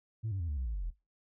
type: tone with pitch steps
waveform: sine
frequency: 110.9 / 96.54 / 84.05 / 73.17 / 63.7 / 55.45 / 48.27 / 42.02 Hz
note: A2 / G2 / E2 / D2 / C2 / A1 / G1 / E1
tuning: +14 / -26 / +34 / -6 / -46 / +14 / -26 / +34 cents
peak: -31 dBFS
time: 0.23-0.91 s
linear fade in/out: 20 ms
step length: 85 ms
effects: noise-tail reverb RT60 0.2 s tail -17 dB re dry + tanh soft clip ceiling -30 dBFS